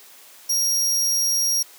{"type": "tone", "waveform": "sawtooth", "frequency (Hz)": 5630, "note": "F8", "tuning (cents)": 13, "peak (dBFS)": -16, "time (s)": [0.49, 1.63], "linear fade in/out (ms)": 10, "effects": ["white hiss -47 dBFS RMS until 1.78 s", "high-pass 300 Hz 12 dB/octave"]}